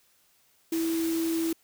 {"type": "tone in noise", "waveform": "sine", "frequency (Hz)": 328.3, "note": "E4", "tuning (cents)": -7, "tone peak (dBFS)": -25, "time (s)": [0.72, 1.53], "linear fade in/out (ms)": 5, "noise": "white", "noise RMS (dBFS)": -38, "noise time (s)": [0.72, 1.53], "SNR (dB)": 10, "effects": ["white hiss -65 dBFS RMS until 1.63 s"]}